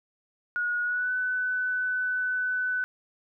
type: tone with pitch glide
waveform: sine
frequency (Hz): 1449 to 1501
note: F#6 to F#6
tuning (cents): -37 to +24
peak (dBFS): -25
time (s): 0.56-2.84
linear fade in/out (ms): 0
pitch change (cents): +61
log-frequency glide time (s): 0.83-1.12
effects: none